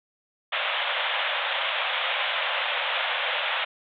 white band-pass noise, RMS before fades -27 dBFS, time 0.52-3.65 s, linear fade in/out 10 ms, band 510 to 3600 Hz, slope 96 dB/octave, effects none

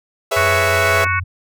sawtooth chord, C# minor seventh, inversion second, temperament equal with one note detuned, 415.3 / 493.9 / 554.4 / 661.2 Hz, G#4 / B4 / C#5 / E5, 0 / 0 / 0 / +5 cents, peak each -20 / -20 / -20 / -15 dBFS, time 0.31-1.05 s, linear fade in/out 10 ms
harmonic tone, 370 Hz, F#4, in tune, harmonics 3 / 4 / 5 / 6 / 7, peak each -21 / -20 / -28 / -21 / -28 dBFS, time 0.36-1.2 s, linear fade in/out 10 ms
sine tone with vibrato, 91.5 Hz, F#2, 19 cents flat, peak -22 dBFS, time 0.36-1.24 s, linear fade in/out 10 ms, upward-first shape sine, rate 14 Hz, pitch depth 59 cents each way
click train, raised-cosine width 1 ms, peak -20 dBFS, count 58, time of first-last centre 0.41-1.067 s, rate 86.8 Hz
effects none

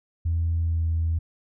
sine tone with pitch glide, 83.2 to 81.87 Hz, E2 to E2, +17 to -11 cents, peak -20 dBFS, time 0.25-1.19 s, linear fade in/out 10 ms, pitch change -28 cents, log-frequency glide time 0.6-0.86 s, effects tanh soft clip ceiling -17 dBFS

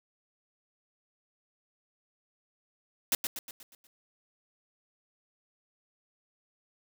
white noise with echo, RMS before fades -26 dBFS, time 3.12-3.15 s, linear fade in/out 2 ms, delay 120 ms, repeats 6, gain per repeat -6 dB, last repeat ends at 3.87 s, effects none

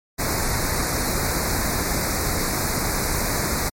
pink band-stop noise, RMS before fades -23 dBFS, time 0.18-3.7 s, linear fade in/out 20 ms, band 2400 to 3900 Hz, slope 96 dB/octave, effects MP3 64 kbps

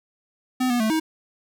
square tone with pitch steps, 254.8 / 242.7 / 218.8 / 317.2 Hz, C4 / B3 / A3 / D#4, -46 / -30 / -9 / +33 cents, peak -20 dBFS, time 0.6-1 s, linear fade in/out 10 ms, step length 100 ms, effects none

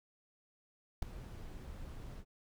brown noise with ADSR envelope, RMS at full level -28 dBFS, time 1.02-2.25 s, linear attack 6 ms, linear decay 4 ms, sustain -19 dB, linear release 70 ms, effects none

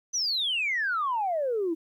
sine exponential sweep, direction down, 6170 to 313.6 Hz, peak -24 dBFS, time 0.13-1.75 s, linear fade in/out 20 ms, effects tanh soft clip ceiling -20 dBFS + 11-bit

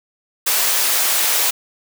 white high-pass noise, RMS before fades -17 dBFS, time 0.46-1.51 s, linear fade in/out 10 ms, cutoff 510 Hz, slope 12 dB/octave, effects none

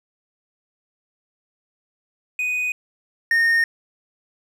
triangle tone pair in turn, 2489 / 1839.5 Hz, D#7 / A#6, 0 / -24 cents, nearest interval perfect fourth, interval 524 cents, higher first, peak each -19 / -13 dBFS, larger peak second, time 2.39-2.72 / 3.31-3.64 s, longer neither, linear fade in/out 2 ms, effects none

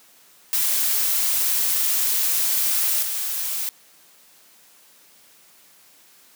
blue noise with level steps, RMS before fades -21 / -26 dBFS, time 0.53-3.69 s, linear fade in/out 0 ms, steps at 3.02 s, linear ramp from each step 10 ms, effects white hiss -53 dBFS RMS until 6.35 s + high-pass 150 Hz 12 dB/octave

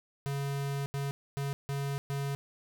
square tone bursts at uneven times, 139.8 Hz, C#3, 15 cents sharp, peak -32 dBFS, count 5, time 0.26-0.86 / 0.94-1.11 / 1.37-1.53 / 1.69-1.98 / 2.1-2.35 s, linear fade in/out 0 ms, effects none

